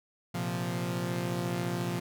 sawtooth chord, Bb suspended second, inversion none, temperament equal, 116.54 / 130.81 / 174.61 Hz, Bb2 / C3 / F3, 0 / 0 / 0 cents, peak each -32 / -33 / -29 dBFS, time 0.34-2 s, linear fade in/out 10 ms, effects none

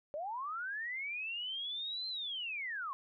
sine linear two-way sweep, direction up then down, 562 to 4145 to 1042 Hz, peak -37 dBFS, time 0.14-2.93 s, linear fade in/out 0 ms, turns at 2.08 s, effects none

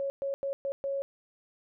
sine tone bursts at uneven times, 552 Hz, C#5, 7 cents flat, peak -29 dBFS, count 5, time 0-0.1 / 0.22-0.34 / 0.43-0.53 / 0.65-0.72 / 0.84-1.02 s, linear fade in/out 0 ms, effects none

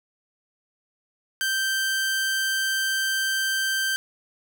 sawtooth tone, 1563 Hz, G6, 6 cents flat, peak -19 dBFS, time 1.41-3.96 s, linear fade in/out 0 ms, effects none

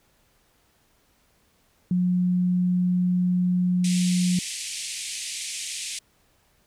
sine tone, 180 Hz, F#3, 47 cents flat, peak -19 dBFS, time 1.91-4.39 s, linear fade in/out 2 ms
white band-pass noise, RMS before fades -33 dBFS, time 3.84-5.99 s, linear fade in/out 5 ms, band 2100 to 9600 Hz, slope 48 dB/octave
effects pink hiss -64 dBFS RMS until 6.66 s

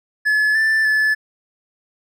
triangle tone with pitch steps, 1714 / 1766 / 1731 Hz, A6 / A6 / A6, -46 / +6 / -29 cents, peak -12 dBFS, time 0.25-1.15 s, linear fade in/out 20 ms, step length 300 ms, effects none

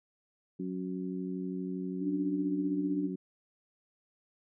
harmonic tone, 92.5 Hz, F#2, in tune, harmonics 2 / 3 / 4, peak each -36 / -38 / -41 dBFS, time 0.59-3.16 s, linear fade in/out 10 ms
sine tone, 293 Hz, D4, 4 cents flat, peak -30 dBFS, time 2-3.1 s, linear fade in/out 50 ms
effects none

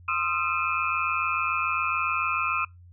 sine tone cluster, 1047 / 1247 / 1354 / 2430 / 2594 Hz, C6 / D#6 / E6 / D#7 / E7, +1 / +3 / +46 / -42 / -28 cents, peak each -32 / -29 / -29 / -31 / -31 dBFS, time 0.08-2.65 s, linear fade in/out 5 ms, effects noise-tail reverb RT60 0.2 s tail -26 dB re dry + added 88 Hz sine -47 dBFS peak until 2.92 s

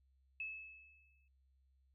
sine tone with exponential decay, 2602 Hz, E7, 23 cents flat, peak -39 dBFS, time 0.4-1.28 s, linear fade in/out 2 ms, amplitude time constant 190 ms, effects added 66 Hz sine -70 dBFS peak until 1.94 s

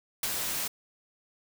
white noise with ADSR envelope, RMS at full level -28 dBFS, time 0.23-0.68 s, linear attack 3 ms, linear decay 27 ms, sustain -4 dB, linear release 9 ms, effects none

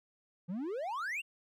triangle exponential sweep, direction up, 164 to 2890 Hz, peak -33 dBFS, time 0.48-1.22 s, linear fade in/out 20 ms, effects none

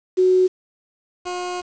sine / 20% pulse tone pair in turn, 369.8 / 358.9 Hz, F#4 / F4, -1 / +47 cents, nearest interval minor second, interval 52 cents, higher first, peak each -12 / -20 dBFS, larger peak first, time 0.17-0.48 / 1.25-1.62 s, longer second, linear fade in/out 20 ms, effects resampled to 16000 Hz + 7-bit

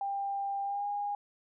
sine tone with pitch glide, 795 to 816.9 Hz, G5 to G#5, +24 to -29 cents, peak -31 dBFS, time 0.01-1.15 s, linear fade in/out 2 ms, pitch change +47 cents, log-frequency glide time 0.63-0.87 s, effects none

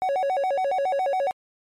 triangle tone with vibrato, 645 Hz, E5, 38 cents flat, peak -19 dBFS, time 0.02-1.31 s, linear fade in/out 0 ms, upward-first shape square, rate 7.2 Hz, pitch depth 260 cents each way, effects MP3 64 kbps

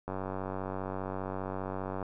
click train, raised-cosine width 1 ms, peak -22 dBFS, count 186, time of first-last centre 0.08-2.027 s, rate 95 Hz, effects none

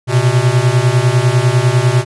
square beating tone pair, 119.8 / 129.8 Hz, A#2 / C3, +48 / -13 cents, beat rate 10 Hz, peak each -13 dBFS, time 0.07-2.05 s, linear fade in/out 50 ms, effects resampled to 24000 Hz

